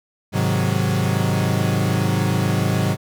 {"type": "chord", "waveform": "40% pulse", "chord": "Ab dominant seventh", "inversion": "none", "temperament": "equal", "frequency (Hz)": [103.83, 130.81, 155.56, 185], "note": ["Ab2", "C3", "Eb3", "Gb3"], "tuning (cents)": [0, 0, 0, 0], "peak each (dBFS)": [-21, -22, -24, -22], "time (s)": [0.32, 2.97], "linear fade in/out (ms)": 50, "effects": []}